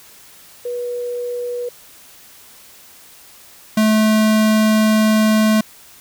sine / square tone pair in turn, 486.3 / 216.6 Hz, B4 / A3, -27 / -27 cents, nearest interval octave + major second, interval 1400 cents, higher first, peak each -21 / -12 dBFS, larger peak second, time 0.65-1.69 / 3.77-5.61 s, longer second, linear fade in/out 5 ms, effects white hiss -44 dBFS RMS until 6 s

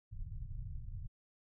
pink low-pass noise, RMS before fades -43 dBFS, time 0.11-1.08 s, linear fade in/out 20 ms, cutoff 140 Hz, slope 48 dB/octave, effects none

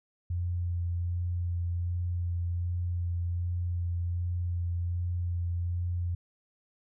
sine tone with vibrato, 87.31 Hz, F2, in tune, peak -28 dBFS, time 0.3-6.15 s, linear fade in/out 5 ms, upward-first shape sine, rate 1.3 Hz, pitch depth 14 cents each way, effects none

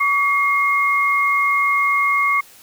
sine tone pair together, 1136 / 2144 Hz, C#6 / C7, +42 / +42 cents, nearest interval major seventh, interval 1100 cents, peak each -17 dBFS, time 0-2.41 s, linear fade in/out 10 ms, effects white hiss -46 dBFS RMS until 2.62 s

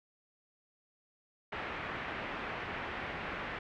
white low-pass noise, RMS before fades -40 dBFS, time 1.52-3.59 s, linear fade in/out 5 ms, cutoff 2300 Hz, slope 24 dB/octave, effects none

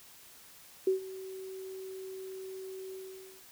sine tone with ADSR envelope, 379.3 Hz, F#4, 43 cents sharp, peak -22 dBFS, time 0.87-3.44 s, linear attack 4 ms, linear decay 120 ms, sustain -18 dB, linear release 520 ms, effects white hiss -55 dBFS RMS until 3.51 s

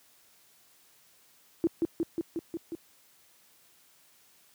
sine tone with echo, 333.3 Hz, E4, 19 cents sharp, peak -21 dBFS, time 1.64-1.67 s, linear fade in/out 0 ms, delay 180 ms, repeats 6, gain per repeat -2 dB, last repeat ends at 2.75 s, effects white hiss -62 dBFS RMS until 4.54 s + high-pass 80 Hz 12 dB/octave

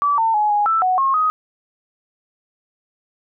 sine tone with pitch steps, 1153 / 901 / 843 / 828 / 1324 / 740 / 1079 / 1255 Hz, D6 / A5 / G#5 / G#5 / E6 / F#5 / C#6 / D#6, -32 / +41 / +26 / -5 / +7 / 0 / -47 / +15 cents, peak -14 dBFS, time 0.02-1.3 s, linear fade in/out 0 ms, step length 160 ms, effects none

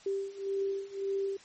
sine beating tone pair, 391.6 / 393.4 Hz, G4 / G4, -2 / +6 cents, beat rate 1.8 Hz, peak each -35 / -33 dBFS, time 0.06-1.37 s, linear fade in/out 5 ms, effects white hiss -56 dBFS RMS until 1.44 s + MP3 32 kbps

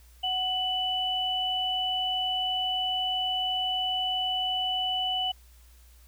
sine tone pair together, 743 / 2979 Hz, F#5 / F#7, +7 / +11 cents, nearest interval 2 octaves, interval 2404 cents, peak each -31 / -27 dBFS, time 0.23-5.32 s, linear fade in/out 10 ms, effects added 60 Hz sine -52 dBFS peak until 6.07 s + white hiss -61 dBFS RMS until 6.07 s

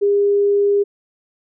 sine tone, 404.8 Hz, G#4, 44 cents flat, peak -12 dBFS, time 0.01-0.84 s, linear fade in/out 20 ms, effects none

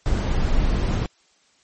brown noise, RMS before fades -20 dBFS, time 0.06-1.06 s, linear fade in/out 0 ms, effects white hiss -60 dBFS RMS until 1.63 s + MP3 32 kbps

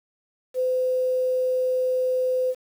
sine tone with quantisation, 510 Hz, C5, 44 cents flat, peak -20 dBFS, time 0.54-2.55 s, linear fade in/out 50 ms, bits 8, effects none

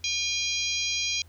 harmonic tone, 809 Hz, G#5, 46 cents flat, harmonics 3 / 4 / 5 / 6 / 7 / 8, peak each -31 / -32 / -33 / -34 / -34 / -35 dBFS, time 0.04-1.22 s, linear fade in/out 2 ms, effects added 84 Hz sine -50 dBFS peak until 1.28 s + pink hiss -61 dBFS RMS until 1.28 s

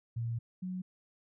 sine tone pair in turn, 116.3 / 183.98 Hz, A#2 / F#3, -4 / -10 cents, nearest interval minor sixth, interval 794 cents, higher second, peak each -32 / -35 dBFS, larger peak first, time 0.16-0.39 / 0.62-0.82 s, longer first, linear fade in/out 10 ms, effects none

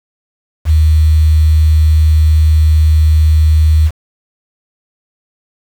sine tone with quantisation, 77.78 Hz, D#2, in tune, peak -5 dBFS, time 0.65-3.91 s, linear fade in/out 50 ms, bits 5, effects none

